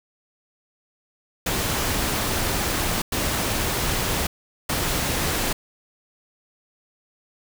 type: noise bursts at uneven times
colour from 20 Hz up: pink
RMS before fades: -24 dBFS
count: 3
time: 1.46-3.02 / 3.12-4.27 / 4.69-5.53 s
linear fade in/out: 5 ms
effects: none